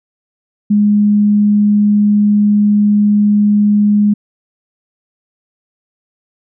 sine tone, 207.3 Hz, G#3, 3 cents flat, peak -7 dBFS, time 0.7-4.14 s, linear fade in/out 10 ms, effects none

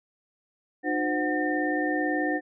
sine tone cluster, 302.3 / 360.6 / 516 / 738 / 1809 Hz, D#4 / F#4 / C5 / F#5 / A6, -50 / -45 / -24 / -5 / +48 cents, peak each -27 / -34 / -33 / -31 / -30 dBFS, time 0.83-2.41 s, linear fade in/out 50 ms, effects none

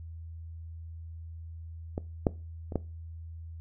clicks, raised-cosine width 2 ms, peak -19 / -9 / -25 / -14 dBFS, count 4, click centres 1.979 / 2.268 / 2.722 / 2.757 s, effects noise-tail reverb RT60 0.3 s tail -20 dB re dry + added 82 Hz sine -40 dBFS peak until 3.6 s

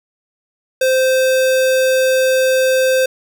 square tone, 520 Hz, C5, 11 cents flat, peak -12 dBFS, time 0.81-3.06 s, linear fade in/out 5 ms, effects none

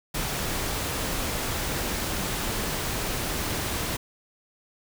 pink noise, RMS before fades -29 dBFS, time 0.14-3.97 s, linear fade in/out 10 ms, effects none

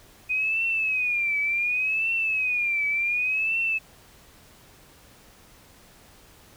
sine tone with vibrato, 2489 Hz, D#7, in tune, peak -22 dBFS, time 0.29-3.79 s, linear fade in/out 20 ms, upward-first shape triangle, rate 0.68 Hz, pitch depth 150 cents each way, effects pink hiss -53 dBFS RMS until 6.56 s

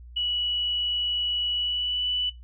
sine tone with pitch glide, 2938 to 2972 Hz, F#7 to F#7, -13 to +7 cents, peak -24 dBFS, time 0.16-2.3 s, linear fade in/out 10 ms, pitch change +20 cents, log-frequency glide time 1.53-2.06 s, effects noise-tail reverb RT60 0.2 s tail -19 dB re dry + added 60 Hz sine -42 dBFS peak until 2.43 s

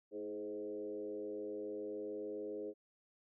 sine tone with frequency modulation, 418.3 Hz, G#4, 12 cents sharp, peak -40 dBFS, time 0.11-2.74 s, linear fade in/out 50 ms, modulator 99.7 Hz, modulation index 1.1, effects none

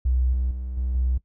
triangle tone with level steps, 63 Hz, B1, 35 cents sharp, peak -14 / -18 / -26 / -20 / -16 dBFS, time 0.05-1.18 s, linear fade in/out 10 ms, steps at 0.33 / 0.51 / 0.77 / 0.95 s, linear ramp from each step 2 ms, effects noise-tail reverb RT60 0.1 s tail -21 dB re dry + tanh soft clip ceiling -16 dBFS

